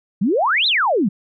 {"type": "exponential two-way sweep", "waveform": "sine", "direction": "up then down", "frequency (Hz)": [172.3, 4200, 172.3], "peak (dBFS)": -14, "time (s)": [0.21, 1.09], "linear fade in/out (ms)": 10, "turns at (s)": 0.67, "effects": []}